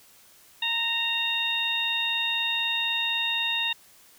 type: harmonic tone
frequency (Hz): 924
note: A#5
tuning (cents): -16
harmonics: 1 / 2 / 3 / 4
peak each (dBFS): -36 / -33 / -28 / -27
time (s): 0.62-3.73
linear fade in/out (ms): 5
effects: white hiss -55 dBFS RMS until 4.18 s